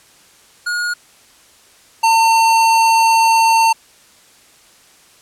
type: tone pair in turn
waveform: square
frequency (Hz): 1438 / 904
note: F#6 / A5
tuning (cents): -50 / +47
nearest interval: minor sixth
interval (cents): 803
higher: first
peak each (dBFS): -18 / -10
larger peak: second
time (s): 0.66-0.94 / 2.03-3.73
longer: second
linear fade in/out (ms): 10
effects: white hiss -48 dBFS RMS until 5.21 s + low-pass 10000 Hz 12 dB/octave